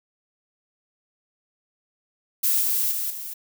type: noise with level steps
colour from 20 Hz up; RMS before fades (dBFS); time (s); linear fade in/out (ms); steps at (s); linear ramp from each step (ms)
violet; -21 / -23 / -27 / -34; 2.43-3.34; 10; 2.61 / 2.91 / 3.1; 5
effects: none